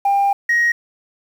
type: tone pair in turn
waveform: sine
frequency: 798 / 1884.3 Hz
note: G5 / A#6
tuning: +31 / +18 cents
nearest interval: octave + minor third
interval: 1487 cents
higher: second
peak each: -11 dBFS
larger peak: neither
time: 0.05-0.33 / 0.49-0.72 s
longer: first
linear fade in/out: 5 ms
effects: tanh soft clip ceiling -10 dBFS + 7-bit